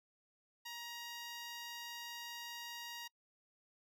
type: tone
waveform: 10% pulse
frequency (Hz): 945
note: A#5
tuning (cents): +23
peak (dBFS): -37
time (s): 0.65-3.08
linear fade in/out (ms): 10
effects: noise-tail reverb RT60 0.1 s tail -25 dB re dry